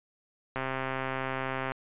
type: click train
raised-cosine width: 0.5 ms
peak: -17 dBFS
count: 154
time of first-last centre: 0.56-1.719 s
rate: 132 Hz
effects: resampled to 8000 Hz